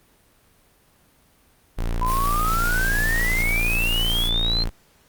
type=tone; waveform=square; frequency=28.76 Hz; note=A#0; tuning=22 cents flat; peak=-22 dBFS; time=1.77-4.7 s; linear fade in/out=20 ms
type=exponential sweep; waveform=sine; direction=up; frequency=987.8 to 4199 Hz; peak=-21 dBFS; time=2.01-4.64 s; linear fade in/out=10 ms
type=noise; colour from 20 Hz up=white; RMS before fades=-32 dBFS; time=2.05-4.31 s; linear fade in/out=50 ms
effects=pink hiss -58 dBFS RMS until 5.08 s + Opus 32 kbps